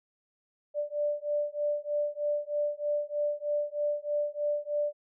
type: beating tone pair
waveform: sine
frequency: 587.3 / 590.5 Hz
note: D5 / D5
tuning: 0 / +9 cents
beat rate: 3.2 Hz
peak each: -31 dBFS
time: 0.74-4.93 s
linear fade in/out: 50 ms
effects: none